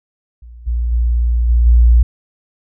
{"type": "tone with level steps", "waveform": "sine", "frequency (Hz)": 58.9, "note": "A#1", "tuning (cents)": 19, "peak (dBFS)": [-33, -14, -11, -8, -5], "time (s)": [0.42, 2.03], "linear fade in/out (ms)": 5, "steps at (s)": [0.66, 0.91, 1.48, 1.65], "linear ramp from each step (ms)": 20, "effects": []}